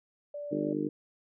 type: tone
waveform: sine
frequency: 583 Hz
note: D5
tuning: 13 cents flat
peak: -36 dBFS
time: 0.34-0.73 s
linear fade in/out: 5 ms
type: harmonic tone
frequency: 50.3 Hz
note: G1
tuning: 45 cents sharp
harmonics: 3 / 4 / 5 / 6 / 7 / 8 / 9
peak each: -41 / -39 / -41 / -31 / -38 / -40 / -38 dBFS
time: 0.51-0.89 s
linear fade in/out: 10 ms
effects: none